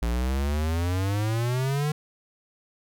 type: exponential sweep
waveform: square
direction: up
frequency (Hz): 56.4 to 153.1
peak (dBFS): -24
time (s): 0.02-1.92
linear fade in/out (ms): 5
effects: none